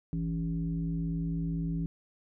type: tone with frequency modulation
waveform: sine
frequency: 164.81 Hz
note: E3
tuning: in tune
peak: -29 dBFS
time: 0.13-1.86 s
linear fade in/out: 0 ms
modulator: 116 Hz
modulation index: 0.75
effects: none